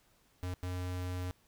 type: tone bursts at uneven times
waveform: square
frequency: 90.5 Hz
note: F#2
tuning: 38 cents flat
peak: -36 dBFS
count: 2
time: 0.43-0.54 / 0.63-1.31 s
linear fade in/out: 0 ms
effects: pink hiss -69 dBFS RMS until 1.47 s